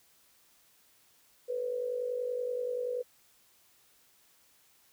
sine tone with amplitude modulation, 493.9 Hz, B4, in tune, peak -28 dBFS, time 1.48-3.03 s, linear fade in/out 20 ms, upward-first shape sine, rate 50.5 Hz, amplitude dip 65%, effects white hiss -65 dBFS RMS until 4.92 s

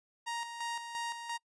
sawtooth tone with tremolo, 936 Hz, A#5, 7 cents sharp, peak -31 dBFS, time 0.26-1.38 s, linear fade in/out 20 ms, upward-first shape square, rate 2.9 Hz, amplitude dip 55%, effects noise-tail reverb RT60 0.1 s tail -26 dB re dry + resampled to 22050 Hz

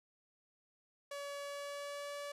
sawtooth tone with pitch glide, 568 to 574.9 Hz, C#5 to D5, +42 to -37 cents, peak -38 dBFS, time 1.11-2.32 s, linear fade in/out 5 ms, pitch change +21 cents, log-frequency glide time 1.41-2.15 s, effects low-pass 11000 Hz 12 dB/octave

